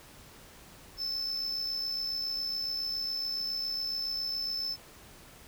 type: tone with amplitude modulation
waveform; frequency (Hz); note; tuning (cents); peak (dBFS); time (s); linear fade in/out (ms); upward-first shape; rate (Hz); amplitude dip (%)
triangle; 5270; E8; -1; -28; 0.97-4.77; 50; sine; 67.2; 45
effects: pink hiss -53 dBFS RMS until 5.47 s